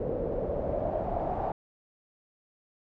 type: noise with low-pass filter sweep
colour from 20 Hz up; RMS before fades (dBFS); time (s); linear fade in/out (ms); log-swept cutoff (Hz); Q
pink; -31; 0-1.52; 2; 480 to 780; 5.4
effects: none